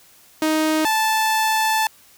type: tone pair in turn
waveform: sawtooth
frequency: 312.5 / 877 Hz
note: D#4 / A5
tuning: +8 / -6 cents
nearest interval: octave + tritone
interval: 1786 cents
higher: second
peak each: -13 dBFS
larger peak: neither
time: 0.42-0.85 / 0.85-1.87 s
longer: second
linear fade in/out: 2 ms
effects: white hiss -51 dBFS RMS until 2.17 s